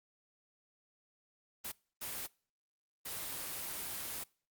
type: noise bursts at uneven times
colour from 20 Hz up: white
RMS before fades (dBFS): -41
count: 3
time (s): 1.64-1.72 / 2.01-2.27 / 3.05-4.24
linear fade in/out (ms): 10
effects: noise-tail reverb RT60 0.4 s tail -24 dB re dry + Opus 24 kbps

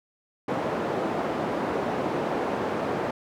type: band-pass noise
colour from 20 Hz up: white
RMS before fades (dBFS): -28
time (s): 0.48-3.11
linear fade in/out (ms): 5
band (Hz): 180 to 670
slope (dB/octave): 12
effects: none

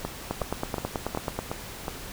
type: two click trains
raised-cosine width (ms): 1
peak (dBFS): -15 / -13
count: 6 / 11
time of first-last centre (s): 0.05-1.882 / 0.31-1.39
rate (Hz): 2.73 / 9.26
effects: pink hiss -40 dBFS RMS until 2.12 s

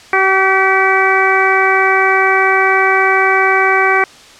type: harmonic tone with a mistuned harmonic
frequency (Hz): 382.4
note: G4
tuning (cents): -43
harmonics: 1 / 2 / 3 / 4 / 5 / 6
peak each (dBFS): -16 / -16 / -16 / -16 / -16 / -16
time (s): 0.13-4.04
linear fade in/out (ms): 2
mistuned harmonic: 5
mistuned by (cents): +34
effects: white hiss -39 dBFS RMS until 4.39 s + low-pass 6000 Hz 12 dB/octave

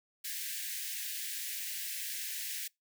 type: high-pass noise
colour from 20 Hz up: white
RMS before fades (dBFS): -39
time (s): 0.24-2.68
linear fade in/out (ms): 10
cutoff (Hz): 1600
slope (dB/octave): 96
effects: noise-tail reverb RT60 0.2 s tail -26 dB re dry

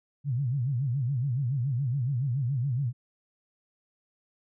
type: tone with vibrato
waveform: sine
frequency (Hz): 130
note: C3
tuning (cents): -11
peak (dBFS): -25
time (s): 0.24-2.93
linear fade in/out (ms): 50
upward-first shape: sine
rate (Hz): 7.1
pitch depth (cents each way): 190
effects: none

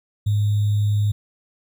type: tone with sample-and-hold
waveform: sine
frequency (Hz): 103.83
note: G#2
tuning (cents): 0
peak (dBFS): -16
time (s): 0.26-1.12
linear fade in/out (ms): 10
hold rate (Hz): 3675
effects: none

